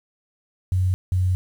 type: tone pair in turn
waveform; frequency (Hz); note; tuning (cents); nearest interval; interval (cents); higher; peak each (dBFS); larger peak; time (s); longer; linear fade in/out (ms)
sine; 92.5 / 91.86; F#2 / F#2; 0 / -12; unison; 12; first; -17; neither; 0.72-0.94 / 1.12-1.35; second; 0
effects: 8-bit